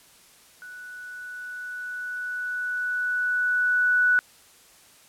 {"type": "tone with level ramp", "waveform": "sine", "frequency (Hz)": 1480, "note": "F#6", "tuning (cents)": 0, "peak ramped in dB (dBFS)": [-39, -16], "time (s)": [0.62, 4.19], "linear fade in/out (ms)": 0, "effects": ["white hiss -54 dBFS RMS until 5.08 s", "low-pass 12000 Hz 12 dB/octave"]}